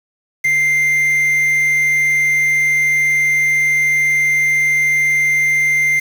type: tone with quantisation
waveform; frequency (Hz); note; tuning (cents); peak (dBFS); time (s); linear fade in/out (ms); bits
triangle; 2093; C7; 0; -10; 0.44-6; 10; 5
effects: none